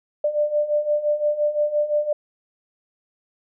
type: beating tone pair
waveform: sine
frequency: 591 / 596.8 Hz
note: D5 / D5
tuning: +11 / +28 cents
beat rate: 5.8 Hz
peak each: -24 / -20 dBFS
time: 0.24-2.13 s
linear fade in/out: 5 ms
effects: none